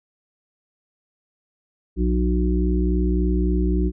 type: harmonic tone with a mistuned harmonic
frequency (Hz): 60.4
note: B1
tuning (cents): -38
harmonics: 1 / 3 / 5 / 6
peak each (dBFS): -19 / -24 / -26 / -27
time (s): 1.96-3.92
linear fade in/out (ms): 50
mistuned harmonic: 6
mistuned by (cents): +15
effects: none